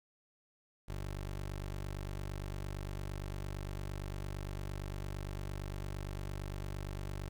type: tone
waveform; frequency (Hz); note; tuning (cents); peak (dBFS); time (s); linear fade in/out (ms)
20% pulse; 48.77; G1; -8; -34; 0.88-7.29; 10
effects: 11-bit